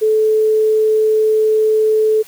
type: tone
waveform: sine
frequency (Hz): 434.2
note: A4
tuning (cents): -23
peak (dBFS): -10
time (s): 0.01-2.23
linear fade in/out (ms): 20
effects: white hiss -42 dBFS RMS until 2.27 s